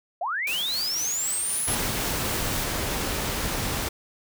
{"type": "linear sweep", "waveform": "sine", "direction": "up", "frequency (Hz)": [622.3, 10900], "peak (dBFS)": -25, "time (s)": [0.21, 1.75], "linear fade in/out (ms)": 5}
{"type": "noise with tremolo", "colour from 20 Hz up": "white", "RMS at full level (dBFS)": -33, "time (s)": [0.47, 2.64], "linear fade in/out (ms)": 2, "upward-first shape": "sine", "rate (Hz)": 3.9, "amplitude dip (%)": 30}
{"type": "noise", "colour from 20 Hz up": "pink", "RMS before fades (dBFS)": -28, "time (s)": [1.67, 3.89], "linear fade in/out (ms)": 10}
{"effects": []}